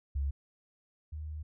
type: tone pair in turn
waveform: sine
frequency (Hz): 69.5 / 76.69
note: C#2 / D#2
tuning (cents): +5 / -24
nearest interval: major second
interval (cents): 171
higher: second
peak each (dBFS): -29 / -37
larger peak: first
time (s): 0.15-0.31 / 1.12-1.43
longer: second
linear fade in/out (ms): 10
effects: none